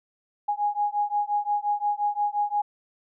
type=beating tone pair; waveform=sine; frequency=824 / 829.7 Hz; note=G#5 / G#5; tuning=-14 / -2 cents; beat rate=5.7 Hz; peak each=-26 dBFS; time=0.48-2.62 s; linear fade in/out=10 ms; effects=none